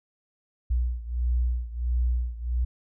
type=beating tone pair; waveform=sine; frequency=60.1 / 61.6 Hz; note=B1 / B1; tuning=-46 / -4 cents; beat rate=1.5 Hz; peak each=-25 / -28 dBFS; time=0.7-2.65 s; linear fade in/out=10 ms; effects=none